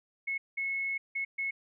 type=tone bursts at uneven times; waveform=sine; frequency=2187 Hz; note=C#7; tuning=24 cents flat; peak=-30 dBFS; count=4; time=0.27-0.38 / 0.57-0.98 / 1.15-1.25 / 1.38-1.51 s; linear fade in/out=10 ms; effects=none